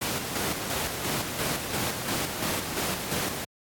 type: noise with tremolo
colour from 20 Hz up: pink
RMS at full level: -28 dBFS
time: 0.01-3.45 s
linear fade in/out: 10 ms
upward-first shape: square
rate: 2.9 Hz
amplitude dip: 40%
effects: high-pass 100 Hz 12 dB/octave + AAC 64 kbps